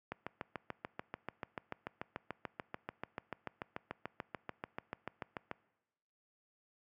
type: click train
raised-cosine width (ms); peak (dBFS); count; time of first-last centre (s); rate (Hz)
0.5; -24; 38; 0.12-5.514; 6.86
effects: noise-tail reverb RT60 1.0 s tail -22 dB re dry + high-pass 100 Hz 12 dB/octave